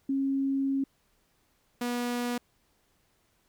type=tone pair in turn; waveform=sine / sawtooth; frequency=272.2 / 242.5 Hz; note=C#4 / B3; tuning=-31 / -31 cents; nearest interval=major second; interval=200 cents; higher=first; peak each=-25 dBFS; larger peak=neither; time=0.09-0.84 / 1.81-2.38 s; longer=first; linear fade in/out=5 ms; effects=pink hiss -70 dBFS RMS until 3.48 s